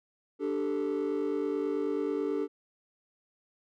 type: chord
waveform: triangle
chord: D suspended fourth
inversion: none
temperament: equal with one note detuned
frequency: 293.7 / 392 / 441.3 Hz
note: D4 / G4 / A4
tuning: 0 / 0 / +5 cents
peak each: -30 dBFS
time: 0.39-2.48 s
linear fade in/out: 50 ms
effects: tanh soft clip ceiling -21 dBFS